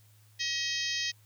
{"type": "harmonic tone", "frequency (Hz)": 636, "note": "D#5", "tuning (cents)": 38, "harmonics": [3, 4, 5, 6, 7, 8, 9, 10], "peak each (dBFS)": [-36, -39, -37, -39, -39, -36, -43, -41], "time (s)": [0.39, 1.12], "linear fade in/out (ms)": 20, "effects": ["added 106 Hz sine -58 dBFS peak until 1.25 s", "white hiss -65 dBFS RMS until 1.25 s"]}